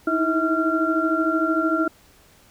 sine tone cluster, 313.3 / 326.5 / 646 / 1377 Hz, D#4 / E4 / E5 / F6, +12 / -17 / -35 / -25 cents, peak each -24 / -23 / -27 / -23 dBFS, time 0.07-1.88 s, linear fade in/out 5 ms, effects pink hiss -54 dBFS RMS until 2.5 s

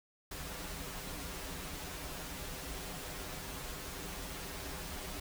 pink noise with comb filter, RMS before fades -43 dBFS, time 0.31-5.2 s, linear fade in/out 5 ms, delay 8.9 ms, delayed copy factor -0.85, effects none

